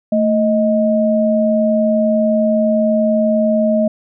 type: tone pair together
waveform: sine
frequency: 222.3 / 626.2 Hz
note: A3 / D#5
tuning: +18 / +11 cents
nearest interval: octave + tritone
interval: 1793 cents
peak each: -14 dBFS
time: 0.12-3.88 s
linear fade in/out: 5 ms
effects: none